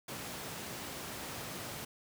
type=high-pass noise; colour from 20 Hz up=pink; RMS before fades=-43 dBFS; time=0.08-1.85 s; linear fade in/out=5 ms; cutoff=110 Hz; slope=12 dB/octave; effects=none